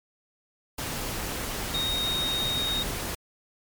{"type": "tone in noise", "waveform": "sine", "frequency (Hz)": 3729, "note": "A#7", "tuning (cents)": 0, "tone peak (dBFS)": -26, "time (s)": [1.74, 2.83], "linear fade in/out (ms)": 5, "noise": "pink", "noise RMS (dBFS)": -32, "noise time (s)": [0.78, 3.15], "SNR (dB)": 3, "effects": ["MP3 96 kbps"]}